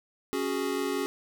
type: chord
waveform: square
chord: C# suspended fourth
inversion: none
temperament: equal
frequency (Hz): 277.2 / 370 / 415.3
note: C#4 / F#4 / G#4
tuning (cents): 0 / 0 / 0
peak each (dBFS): -33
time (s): 0.33-1.06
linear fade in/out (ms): 0
effects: none